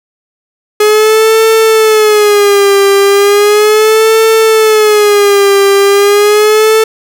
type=tone with vibrato; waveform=45% pulse; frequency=420 Hz; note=G#4; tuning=19 cents sharp; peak=-4 dBFS; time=0.8-6.84 s; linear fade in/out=5 ms; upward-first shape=sine; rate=0.36 Hz; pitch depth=100 cents each way; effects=none